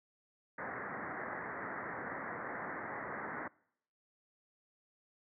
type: low-pass noise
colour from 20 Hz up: white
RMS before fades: -42 dBFS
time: 0.58-3.48 s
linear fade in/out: 5 ms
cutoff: 2000 Hz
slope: 96 dB/octave
effects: noise-tail reverb RT60 0.7 s tail -24 dB re dry + high-pass 150 Hz 12 dB/octave

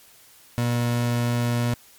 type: tone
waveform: 30% pulse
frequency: 119.8 Hz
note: A#2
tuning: 48 cents sharp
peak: -18 dBFS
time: 0.58-1.74 s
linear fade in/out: 0 ms
effects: white hiss -52 dBFS RMS until 1.98 s + MP3 96 kbps

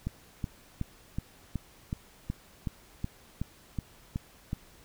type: click train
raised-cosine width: 5 ms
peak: -19 dBFS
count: 13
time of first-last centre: 0.07-4.531 s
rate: 2.69 Hz
effects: pink hiss -57 dBFS RMS until 4.84 s

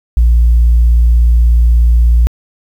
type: tone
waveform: sine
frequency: 58.27 Hz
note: A#1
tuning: in tune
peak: -3 dBFS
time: 0.17-2.27 s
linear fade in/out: 0 ms
effects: tanh soft clip ceiling -2 dBFS + 7-bit

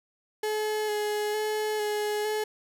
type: tone with vibrato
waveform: 35% pulse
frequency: 423.8 Hz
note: G#4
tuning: 35 cents sharp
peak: -25 dBFS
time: 0.43-2.44 s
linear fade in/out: 5 ms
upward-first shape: square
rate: 1.1 Hz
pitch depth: 16 cents each way
effects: none

